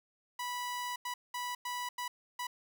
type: tone bursts at uneven times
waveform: sawtooth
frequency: 983 Hz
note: B5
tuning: 8 cents flat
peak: -32 dBFS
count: 6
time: 0.39-0.96 / 1.05-1.14 / 1.34-1.55 / 1.65-1.89 / 1.98-2.08 / 2.39-2.47 s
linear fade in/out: 5 ms
effects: none